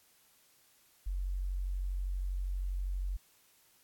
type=tone; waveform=sine; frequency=46.25 Hz; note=F#1; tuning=in tune; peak=-32 dBFS; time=1.06-3.17 s; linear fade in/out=10 ms; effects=white hiss -66 dBFS RMS until 3.83 s + AAC 64 kbps